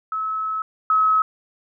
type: tone pair in turn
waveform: sine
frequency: 1294 / 1283.6 Hz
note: E6 / E6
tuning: -32 / -46 cents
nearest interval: unison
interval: 14 cents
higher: first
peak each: -22 / -14 dBFS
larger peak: second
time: 0.12-0.62 / 0.9-1.22 s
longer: first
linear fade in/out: 2 ms
effects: none